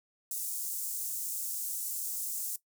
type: high-pass noise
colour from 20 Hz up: pink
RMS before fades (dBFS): -36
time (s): 0.31-2.56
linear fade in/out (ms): 2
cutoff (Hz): 7500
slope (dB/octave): 24
effects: noise-tail reverb RT60 0.1 s tail -17 dB re dry